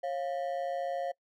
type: ring-modulated tone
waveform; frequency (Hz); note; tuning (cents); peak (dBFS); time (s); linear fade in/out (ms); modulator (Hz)
triangle; 622.3; D#5; 0; -26; 0.03-1.12; 10; 77
effects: noise-tail reverb RT60 0.1 s tail -25 dB re dry